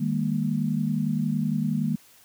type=chord; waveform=sine; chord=D# suspended fourth; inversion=none; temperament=equal with one note detuned; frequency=155.56 / 202.3 / 233.1 Hz; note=D#3 / G#3 / A#3; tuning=0 / -45 / 0 cents; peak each=-27 dBFS; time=0-1.96 s; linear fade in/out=10 ms; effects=white hiss -55 dBFS RMS until 2.24 s